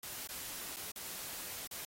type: noise with dropouts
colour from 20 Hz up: white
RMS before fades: -44 dBFS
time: 0.03-1.85 s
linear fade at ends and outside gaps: 2 ms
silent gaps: 0.274-0.29 / 0.762-0.767 / 0.917-0.959 / 1.673-1.711 s
effects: AAC 48 kbps